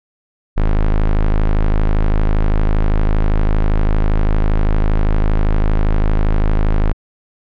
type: tone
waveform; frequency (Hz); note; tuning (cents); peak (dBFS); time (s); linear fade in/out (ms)
square; 26.28; G#0; +21; -11; 0.56-6.93; 20
effects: low-pass 2000 Hz 12 dB/octave